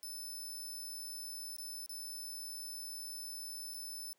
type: tone with dropouts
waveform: 15% pulse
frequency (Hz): 5274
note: E8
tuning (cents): 0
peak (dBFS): -37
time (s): 0.03-4.13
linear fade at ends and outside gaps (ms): 0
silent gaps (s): 1.565-1.584 / 1.861-1.894 / 3.738-3.744
effects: pink hiss -75 dBFS RMS until 4.18 s + high-pass 300 Hz 12 dB/octave